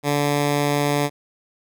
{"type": "tone", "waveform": "10% pulse", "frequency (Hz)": 144.9, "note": "D3", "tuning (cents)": -23, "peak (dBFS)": -10, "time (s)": [0.03, 1.1], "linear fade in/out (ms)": 50, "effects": []}